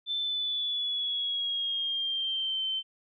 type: tone with pitch glide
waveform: sine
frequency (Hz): 3533 to 3093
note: A7 to G7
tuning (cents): +6 to -24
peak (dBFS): -28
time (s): 0.06-2.83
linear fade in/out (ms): 50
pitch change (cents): -230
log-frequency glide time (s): 0.19-2.64
effects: none